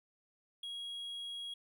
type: tone with ADSR envelope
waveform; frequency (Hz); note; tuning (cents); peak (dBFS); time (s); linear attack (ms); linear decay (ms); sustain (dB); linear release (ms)
triangle; 3300; G#7; -12; -37; 0.63-1.54; 5; 3; -2; 5
effects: none